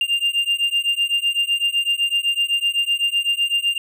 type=beating tone pair; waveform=triangle; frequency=2794 / 2801.9 Hz; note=F7 / F7; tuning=0 / +5 cents; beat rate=7.9 Hz; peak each=-19 dBFS; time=0.01-3.78 s; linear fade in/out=2 ms; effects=none